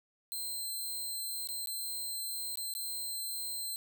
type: tone with dropouts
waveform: 5% pulse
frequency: 4114 Hz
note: C8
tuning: 30 cents flat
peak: -29 dBFS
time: 0.32-3.76 s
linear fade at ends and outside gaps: 0 ms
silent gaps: 1.473-1.488 / 1.66-1.672 / 2.556-2.573 / 2.738-2.751 s
effects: none